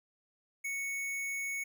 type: tone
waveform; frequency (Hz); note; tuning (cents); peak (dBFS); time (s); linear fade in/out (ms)
square; 2217; C#7; 0; -35; 0.64-1.64; 10
effects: none